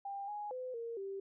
sine tone with pitch steps, 796 / 831 / 508 / 463.7 / 391.2 Hz, G5 / G#5 / B4 / A#4 / G4, +26 / +1 / +49 / -9 / -4 cents, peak -39 dBFS, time 0.05-1.2 s, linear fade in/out 5 ms, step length 230 ms, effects none

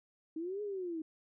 sine linear two-way sweep, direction up then down, 310 to 422.5 to 310 Hz, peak -36 dBFS, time 0.36-1.02 s, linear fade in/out 5 ms, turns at 0.62 s, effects none

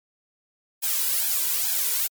blue noise with flanger, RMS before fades -24 dBFS, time 0.82-2.08 s, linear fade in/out 20 ms, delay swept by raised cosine 1.2 to 2.09 ms, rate 2.3 Hz, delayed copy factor +1, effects MP3 96 kbps

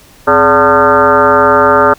sine tone with frequency modulation, 896 Hz, A5, 31 cents sharp, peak -4 dBFS, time 0.27-1.94 s, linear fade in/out 10 ms, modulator 159 Hz, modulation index 3.5, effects pink hiss -41 dBFS RMS until 1.98 s

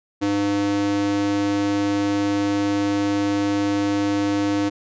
square tone with high-pass filter, 101.1 Hz, G#2, 46 cents flat, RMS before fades -21 dBFS, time 0.21-4.7 s, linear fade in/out 20 ms, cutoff 250 Hz, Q 3.4, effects resampled to 16000 Hz

